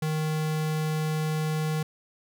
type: tone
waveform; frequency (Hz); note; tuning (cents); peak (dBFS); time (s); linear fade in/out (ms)
square; 155.56; D#3; 0; -26; 0.02-1.83; 5
effects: none